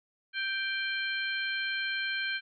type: harmonic tone with a mistuned harmonic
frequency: 784 Hz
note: G5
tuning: in tune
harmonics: 2 / 3 / 4 / 5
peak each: -32 / -36 / -38 / -40 dBFS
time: 0.33-2.41 s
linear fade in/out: 50 ms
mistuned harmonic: 5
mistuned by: +100 cents
effects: none